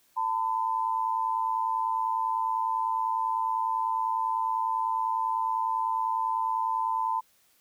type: tone pair together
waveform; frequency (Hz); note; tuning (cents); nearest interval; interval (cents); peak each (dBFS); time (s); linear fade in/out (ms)
sine; 898 / 1008; A5 / B5; +35 / +35; major second; 200; -28; 0.16-7.21; 20
effects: white hiss -65 dBFS RMS until 7.6 s